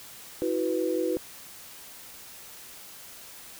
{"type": "chord", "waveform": "sine", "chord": "E suspended second", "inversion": "none", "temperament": "equal with one note detuned", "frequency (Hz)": [324.7, 370, 493.9], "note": ["E4", "F#4", "B4"], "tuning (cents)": [-26, 0, 0], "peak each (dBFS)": -29, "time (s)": [0.42, 1.17], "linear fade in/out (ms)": 0, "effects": ["white hiss -46 dBFS RMS until 3.59 s"]}